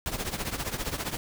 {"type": "noise with tremolo", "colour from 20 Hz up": "pink", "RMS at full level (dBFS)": -29, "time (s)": [0.06, 1.17], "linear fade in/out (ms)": 0, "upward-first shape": "triangle", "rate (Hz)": 15, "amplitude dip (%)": 85, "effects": []}